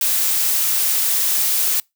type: noise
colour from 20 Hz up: blue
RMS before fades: -18 dBFS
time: 0.01-1.8 s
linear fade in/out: 2 ms
effects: noise-tail reverb RT60 0.2 s tail -26 dB re dry